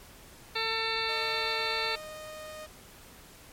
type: harmonic tone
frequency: 448 Hz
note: A4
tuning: 31 cents sharp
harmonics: 1 / 2 / 3 / 4 / 5 / 6 / 8 / 9 / 10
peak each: -37 / -37 / -37 / -37 / -37 / -37 / -37 / -37 / -37 dBFS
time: 0.55-1.96 s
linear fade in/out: 10 ms
type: tone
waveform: sawtooth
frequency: 618 Hz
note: D#5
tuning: 12 cents flat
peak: -37 dBFS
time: 1.08-2.67 s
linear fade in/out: 20 ms
effects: pink hiss -52 dBFS RMS until 3.52 s + MP3 64 kbps